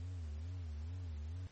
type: tone with vibrato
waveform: triangle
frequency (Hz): 82.41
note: E2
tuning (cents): 0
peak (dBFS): -39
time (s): 0-1.47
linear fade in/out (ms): 0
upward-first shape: sine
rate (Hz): 2.3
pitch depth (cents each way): 190
effects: pink hiss -64 dBFS RMS until 1.51 s + MP3 32 kbps